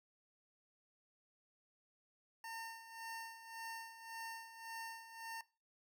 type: tone with tremolo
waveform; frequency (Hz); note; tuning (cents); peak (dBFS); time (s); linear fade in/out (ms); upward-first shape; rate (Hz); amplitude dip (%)
25% pulse; 909; A#5; -44; -40; 2.44-5.41; 2; sine; 1.8; 70
effects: noise-tail reverb RT60 0.3 s tail -19 dB re dry